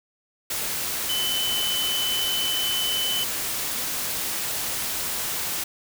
sine tone in noise, 3029 Hz, F#7, 40 cents sharp, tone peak -24 dBFS, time 1.09-3.24 s, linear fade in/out 5 ms, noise white, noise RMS -28 dBFS, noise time 0.5-5.64 s, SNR +1 dB, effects none

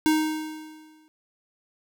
square tone with exponential decay, 311.1 Hz, D#4, in tune, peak -17 dBFS, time 0.06-1.08 s, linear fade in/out 0 ms, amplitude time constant 220 ms, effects none

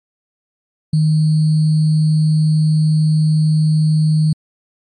sine tone with sample-and-hold, 155.56 Hz, D#3, in tune, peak -10 dBFS, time 0.93-4.33 s, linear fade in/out 5 ms, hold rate 4410 Hz, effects MP3 48 kbps

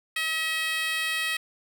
10% pulse tone with high-pass filter, 640 Hz, D#5, 49 cents sharp, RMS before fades -28 dBFS, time 0.16-1.37 s, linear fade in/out 5 ms, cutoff 2000 Hz, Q 1.8, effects none

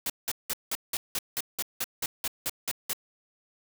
white noise bursts, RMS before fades -30 dBFS, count 14, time 0.06-2.932 s, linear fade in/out 2 ms, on 38 ms, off 180 ms, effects none

